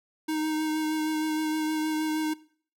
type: tone with vibrato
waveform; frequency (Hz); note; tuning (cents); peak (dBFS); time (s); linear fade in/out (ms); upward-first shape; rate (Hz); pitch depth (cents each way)
square; 311.1; D#4; 0; -27; 0.28-2.34; 10; sine; 6.4; 16
effects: noise-tail reverb RT60 0.5 s tail -20 dB re dry